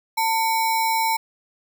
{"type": "tone with sample-and-hold", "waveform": "sine", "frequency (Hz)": 900, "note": "A5", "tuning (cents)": 39, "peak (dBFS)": -18, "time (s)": [0.17, 1.17], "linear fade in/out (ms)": 10, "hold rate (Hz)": 3150, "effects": []}